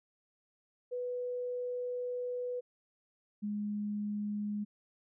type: tone pair in turn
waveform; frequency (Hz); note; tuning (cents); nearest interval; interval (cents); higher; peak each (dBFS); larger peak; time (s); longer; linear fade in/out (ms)
sine; 493.9 / 207.7; B4 / G#3; 0 / 0; octave + minor third; 1500; first; -34 / -33; second; 0.91-2.61 / 3.42-4.65; first; 20
effects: none